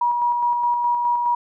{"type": "tone with tremolo", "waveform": "sine", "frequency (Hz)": 960, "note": "B5", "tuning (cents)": -49, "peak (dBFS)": -16, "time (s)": [0.01, 1.35], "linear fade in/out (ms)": 5, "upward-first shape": "square", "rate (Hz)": 4.8, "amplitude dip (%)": 30, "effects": []}